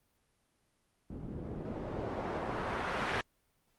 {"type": "noise with low-pass filter sweep", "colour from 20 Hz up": "white", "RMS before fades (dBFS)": -37, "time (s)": [1.1, 3.21], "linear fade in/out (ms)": 2, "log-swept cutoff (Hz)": [210, 2000], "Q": 0.95, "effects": ["pink hiss -75 dBFS RMS until 3.78 s", "Opus 32 kbps"]}